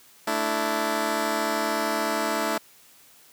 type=chord; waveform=10% pulse; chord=A suspended fourth; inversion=none; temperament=just; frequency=220 / 293.3 / 330 Hz; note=A3 / D4 / E4; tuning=0 / -2 / +2 cents; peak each=-21 dBFS; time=0.27-2.58 s; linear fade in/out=5 ms; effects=white hiss -54 dBFS RMS until 3.32 s + high-pass 80 Hz 12 dB/octave